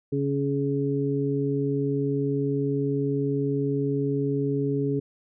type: harmonic tone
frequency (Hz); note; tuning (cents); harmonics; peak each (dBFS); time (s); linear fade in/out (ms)
140; C#3; +18; 1 / 2 / 3; -27 / -27 / -27; 0.12-5; 10
effects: none